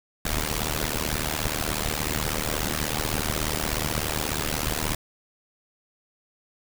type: noise with amplitude modulation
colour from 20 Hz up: pink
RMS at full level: -23 dBFS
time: 0.25-4.95 s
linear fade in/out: 5 ms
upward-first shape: sine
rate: 76.5 Hz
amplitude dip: 100%
effects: none